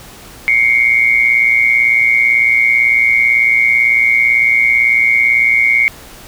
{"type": "tone pair together", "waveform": "sine", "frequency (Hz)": [2122, 2240], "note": ["C7", "C#7"], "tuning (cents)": [24, 18], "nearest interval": "minor second", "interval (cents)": 94, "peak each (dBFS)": -11, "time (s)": [0.48, 5.88], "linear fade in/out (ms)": 0, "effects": ["pink hiss -36 dBFS RMS until 6.27 s"]}